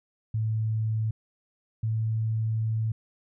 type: tone pair in turn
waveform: sine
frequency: 110 / 110.89 Hz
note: A2 / A2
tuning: 0 / +14 cents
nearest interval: unison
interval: 14 cents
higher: second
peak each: -24 dBFS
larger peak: neither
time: 0.34-1.11 / 1.83-2.92 s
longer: second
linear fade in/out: 5 ms
effects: none